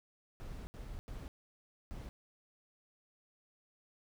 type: noise bursts at uneven times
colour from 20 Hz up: brown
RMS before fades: -45 dBFS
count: 4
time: 0.4-0.67 / 0.74-0.99 / 1.08-1.28 / 1.91-2.09 s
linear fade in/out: 0 ms
effects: none